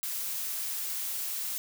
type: noise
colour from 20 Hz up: blue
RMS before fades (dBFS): -34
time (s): 0.03-1.58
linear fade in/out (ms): 0
effects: none